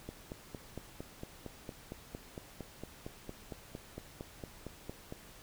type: click train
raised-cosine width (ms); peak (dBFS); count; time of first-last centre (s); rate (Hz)
2; -28; 23; 0.09-5.124; 4.37
effects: pink hiss -55 dBFS RMS until 5.42 s